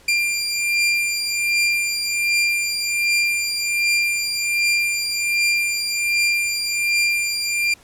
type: beating tone pair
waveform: sawtooth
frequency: 2386 / 2387.3 Hz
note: D7 / D7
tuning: +27 / +28 cents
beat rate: 1.3 Hz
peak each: -16 / -20 dBFS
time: 0.08-7.74 s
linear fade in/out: 5 ms
effects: pink hiss -50 dBFS RMS until 7.83 s + low-pass 11000 Hz 12 dB/octave